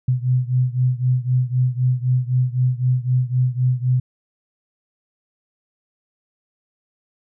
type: beating tone pair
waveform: sine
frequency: 125.1 / 129 Hz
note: B2 / C3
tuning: +23 / -24 cents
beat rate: 3.9 Hz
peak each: -18 / -20 dBFS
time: 0.08-4 s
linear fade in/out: 5 ms
effects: none